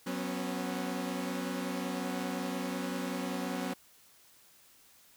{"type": "chord", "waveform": "sawtooth", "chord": "F# suspended fourth", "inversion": "none", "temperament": "equal with one note detuned", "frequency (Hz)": [185, 246.9, 272.4], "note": ["F#3", "B3", "C#4"], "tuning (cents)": [0, 0, -30], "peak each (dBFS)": -34, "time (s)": [0.06, 3.74], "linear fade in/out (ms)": 10, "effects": ["white hiss -61 dBFS RMS until 5.16 s"]}